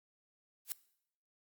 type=noise with exponential growth; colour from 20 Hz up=blue; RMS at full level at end=-33 dBFS; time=0.65-0.72 s; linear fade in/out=0 ms; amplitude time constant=15 ms; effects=noise-tail reverb RT60 0.7 s tail -20 dB re dry + Opus 48 kbps